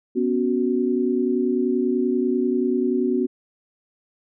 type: chord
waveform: sine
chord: B suspended second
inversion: none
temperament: equal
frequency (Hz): 246.9 / 277.2 / 370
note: B3 / C#4 / F#4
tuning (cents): 0 / 0 / 0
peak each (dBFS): -22 / -25 / -22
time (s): 0.15-3.27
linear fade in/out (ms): 20
effects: none